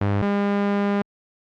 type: tone pair in turn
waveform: sawtooth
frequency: 101 / 202 Hz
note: G#2 / G#3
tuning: -48 / -48 cents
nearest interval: octave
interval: 1200 cents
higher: second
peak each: -15 dBFS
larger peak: neither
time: 0.01-0.22 / 0.22-1.02 s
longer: second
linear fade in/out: 5 ms
effects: low-pass 2000 Hz 12 dB/octave + Opus 48 kbps